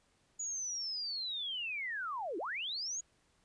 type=linear two-way sweep; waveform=sine; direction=down then up; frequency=6880 to 304.8 to 6880 Hz; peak=-36 dBFS; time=0.39-3.01 s; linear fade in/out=10 ms; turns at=2.38 s; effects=pink hiss -72 dBFS RMS until 3.44 s + resampled to 22050 Hz